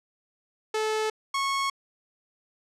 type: tone pair in turn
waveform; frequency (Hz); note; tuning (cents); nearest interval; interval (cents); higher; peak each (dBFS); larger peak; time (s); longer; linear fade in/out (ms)
sawtooth; 434.2 / 1098.5; A4 / C#6; -23 / -16; octave + major third; 1607; second; -21; neither; 0.74-1.1 / 1.34-1.7; neither; 5
effects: low-pass 8000 Hz 12 dB/octave